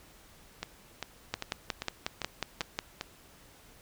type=two click trains; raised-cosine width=0.2 ms; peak=-13 / -17 dBFS; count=9 / 7; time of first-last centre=1.34-2.789 / 0.63-3.011 s; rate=5.52 / 2.52 Hz; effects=pink hiss -57 dBFS RMS until 3.81 s